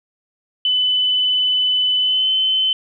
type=tone with pitch glide; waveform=sine; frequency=3007 to 3056 Hz; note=F#7 to G7; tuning=+27 to -45 cents; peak=-14 dBFS; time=0.65-2.73 s; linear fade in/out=2 ms; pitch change=+28 cents; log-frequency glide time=1.99-2.31 s; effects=none